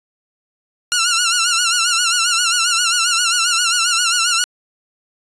10% pulse tone with vibrato, 1396.9 Hz, F6, in tune, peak -5 dBFS, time 0.92-4.44 s, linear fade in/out 0 ms, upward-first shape sine, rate 7.5 Hz, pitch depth 86 cents each way, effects resampled to 22050 Hz

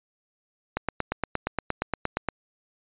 click train, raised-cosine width 0.5 ms, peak -10 dBFS, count 14, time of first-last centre 0.77-2.287 s, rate 8.57 Hz, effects resampled to 8000 Hz

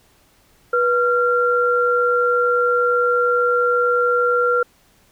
sine tone pair together, 487.5 / 1378.9 Hz, B4 / F6, -23 / -22 cents, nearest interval octave + tritone, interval 1801 cents, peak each -17 dBFS, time 0.73-4.63 s, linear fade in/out 5 ms, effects pink hiss -56 dBFS RMS until 5.11 s

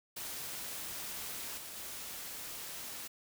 white noise with level steps, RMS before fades -42 / -46 / -44 dBFS, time 0.16-3.08 s, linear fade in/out 10 ms, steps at 1.57 / 1.76 s, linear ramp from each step 10 ms, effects none

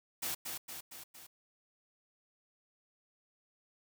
white noise with echo, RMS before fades -37 dBFS, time 0.22-0.35 s, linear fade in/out 10 ms, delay 230 ms, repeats 4, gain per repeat -4 dB, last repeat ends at 1.27 s, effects none

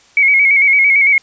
sine tone with vibrato, 2217 Hz, C#7, in tune, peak -7 dBFS, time 0.17-1.18 s, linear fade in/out 2 ms, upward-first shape square, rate 8.9 Hz, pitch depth 45 cents each way, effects white hiss -48 dBFS RMS until 1.22 s + resampled to 16000 Hz

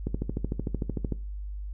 click train, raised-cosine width 3 ms, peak -16 dBFS, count 15, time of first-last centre 0.07-1.123 s, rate 13.3 Hz, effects noise-tail reverb RT60 0.3 s tail -18 dB re dry + added 50 Hz sine -33 dBFS peak until 1.73 s

